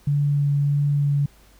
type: tone with vibrato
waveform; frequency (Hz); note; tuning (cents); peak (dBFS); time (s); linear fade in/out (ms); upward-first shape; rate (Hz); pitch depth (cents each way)
sine; 143.5; D3; -40; -17; 0.07-1.26; 5; sine; 1.6; 9
effects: added 50 Hz sine -52 dBFS peak until 1.59 s + pink hiss -55 dBFS RMS until 1.59 s